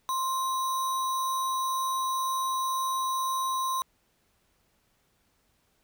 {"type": "tone with sample-and-hold", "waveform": "sine", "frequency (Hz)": 1051, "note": "C6", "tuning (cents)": 7, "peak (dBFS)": -26, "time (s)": [0.09, 3.82], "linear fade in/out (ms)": 0, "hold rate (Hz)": 4900, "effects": ["pink hiss -70 dBFS RMS until 5.83 s"]}